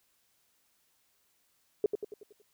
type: tone with echo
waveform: sine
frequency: 416.3 Hz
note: G#4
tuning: 4 cents sharp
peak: -21 dBFS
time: 1.84-1.86 s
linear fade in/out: 2 ms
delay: 93 ms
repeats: 6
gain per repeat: -6 dB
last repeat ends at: 2.418 s
effects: white hiss -72 dBFS RMS until 2.53 s